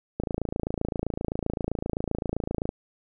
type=click train; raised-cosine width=2 ms; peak=-14 dBFS; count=70; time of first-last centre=0.2-2.691 s; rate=27.7 Hz; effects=none